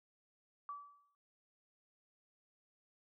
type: tone with exponential decay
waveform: sine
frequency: 1152 Hz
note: D6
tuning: 34 cents flat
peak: -40 dBFS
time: 0.69-1.15 s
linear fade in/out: 1 ms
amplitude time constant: 98 ms
effects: none